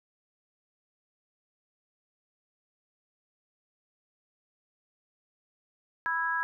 sine chord, E major, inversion second, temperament just, 988.9 / 1318.5 / 1648.1 Hz, B5 / E6 / G#6, +2 / 0 / -14 cents, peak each -32 / -35 / -29 dBFS, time 6.06-6.43 s, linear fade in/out 0 ms, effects none

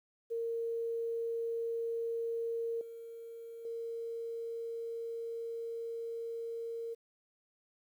sine tone with level steps, 461.2 Hz, A#4, 19 cents flat, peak -33 / -44 / -37 dBFS, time 0.3-6.95 s, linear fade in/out 20 ms, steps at 2.81 / 3.65 s, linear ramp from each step 2 ms, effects 11-bit

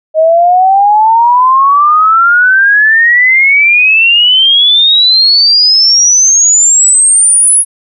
sine exponential sweep, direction up, 623 to 10548 Hz, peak -3 dBFS, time 0.14-7.65 s, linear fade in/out 50 ms, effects none

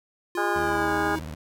square tone with pitch glide, 350 to 319.1 Hz, F4 to D#4, +4 to +44 cents, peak -29 dBFS, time 0.35-1.19 s, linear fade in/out 2 ms, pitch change -160 cents, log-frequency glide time 0.53-0.93 s
harmonic tone, 204.7 Hz, G#3, 25 cents flat, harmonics 2 / 3 / 4 / 5 / 6 / 7 / 8, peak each -30 / -35 / -28 / -34 / -33 / -31 / -31 dBFS, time 0.37-1.16 s, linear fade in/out 10 ms
20% pulse tone with vibrato, 78.5 Hz, D#2, 16 cents sharp, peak -29 dBFS, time 0.55-1.35 s, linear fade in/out 10 ms, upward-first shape triangle, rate 18 Hz, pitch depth 270 cents each way
effects none

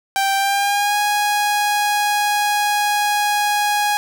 sawtooth tone with pitch glide, 784 to 828.2 Hz, G5 to G#5, 0 to -5 cents, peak -12 dBFS, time 0.16-3.97 s, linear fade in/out 0 ms, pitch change +95 cents, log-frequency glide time 0.36-0.98 s, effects none

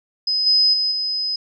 sine tone with level steps, 5040 Hz, D#8, 21 cents sharp, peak -17 / -12 / -17 / -20 dBFS, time 0.27-1.36 s, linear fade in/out 5 ms, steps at 0.46 / 0.73 / 0.91 s, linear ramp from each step 10 ms, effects none

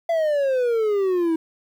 triangle exponential sweep, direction down, 680 to 318.8 Hz, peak -16 dBFS, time 0.09-1.36 s, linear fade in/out 5 ms, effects 9-bit

